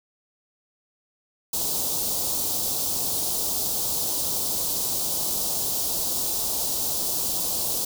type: band-stop noise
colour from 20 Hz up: white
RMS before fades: -26 dBFS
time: 1.53-7.85 s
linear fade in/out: 5 ms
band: 920 to 3900 Hz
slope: 24 dB/octave
effects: none